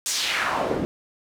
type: noise with band-pass filter sweep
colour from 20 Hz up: pink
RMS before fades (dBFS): -25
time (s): 0.06-0.85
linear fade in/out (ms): 0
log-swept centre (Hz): 7700 to 250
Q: 1.7
effects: none